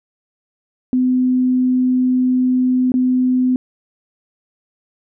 sine tone with dropouts, 253.8 Hz, B3, 47 cents sharp, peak -12 dBFS, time 0.93-3.56 s, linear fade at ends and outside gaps 1 ms, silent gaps 2.919-2.94 s, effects none

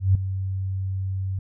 sine tone with ADSR envelope, 95.4 Hz, G2, 47 cents flat, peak -12 dBFS, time 0-1.39 s, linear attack 150 ms, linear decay 4 ms, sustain -12 dB, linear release 4 ms, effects none

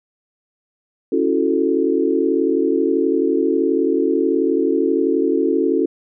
sine chord, F# minor seventh, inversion second, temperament equal with one note detuned, 277.2 / 329.6 / 368.1 / 440 Hz, C#4 / E4 / F#4 / A4, 0 / 0 / -9 / 0 cents, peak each -20 dBFS, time 1.12-5.86 s, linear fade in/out 5 ms, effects none

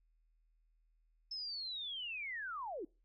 sine linear sweep, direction down, 5274 to 290 Hz, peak -40 dBFS, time 1.31-2.85 s, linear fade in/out 5 ms, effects noise-tail reverb RT60 0.3 s tail -24 dB re dry + added 40 Hz sine -70 dBFS peak until 3.04 s

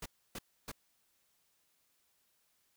pink noise bursts, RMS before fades -43 dBFS, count 3, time 0.02-0.717 s, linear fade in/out 5 ms, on 39 ms, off 290 ms, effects white hiss -75 dBFS RMS until 2.76 s

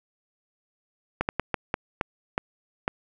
slowing click train, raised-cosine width 0.5 ms, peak -9 dBFS, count 8, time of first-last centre 1.21-2.879 s, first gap 79 ms, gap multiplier 1.36, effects none

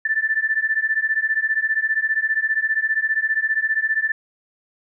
sine beating tone pair, 1757 / 1772 Hz, A6 / A6, -3 / +12 cents, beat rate 15 Hz, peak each -21 dBFS, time 0.05-4.12 s, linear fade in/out 5 ms, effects none

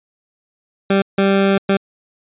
20% pulse tone bursts at uneven times, 196 Hz, G3, in tune, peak -7 dBFS, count 3, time 0.9-1.02 / 1.18-1.58 / 1.69-1.77 s, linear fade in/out 5 ms, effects resampled to 8000 Hz

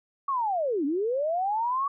sine linear two-way sweep, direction down then up, 1139 to 268.1 to 1139 Hz, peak -24 dBFS, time 0.28-1.88 s, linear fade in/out 5 ms, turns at 0.85 s, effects none

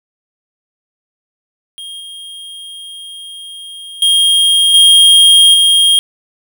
square tone with level steps, 3236 Hz, G#7, 46 cents flat, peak -26 / -28 / -8 / -4 / -7 dBFS, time 1.78-5.99 s, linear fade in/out 0 ms, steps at 2 / 4.02 / 4.74 / 5.54 s, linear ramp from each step 2 ms, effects none

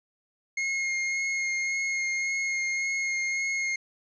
45% pulse tone with vibrato, 2147 Hz, C7, 44 cents sharp, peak -26 dBFS, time 0.57-3.76 s, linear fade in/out 5 ms, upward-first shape sine, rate 1.8 Hz, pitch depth 13 cents each way, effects resampled to 16000 Hz

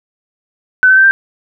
sine tone with pitch steps, 1511 / 1533 / 1555.3 / 1577.9 Hz, F#6 / G6 / G6 / G6, +36 / -39 / -14 / +11 cents, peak -4 dBFS, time 0.83-1.11 s, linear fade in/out 0 ms, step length 70 ms, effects none

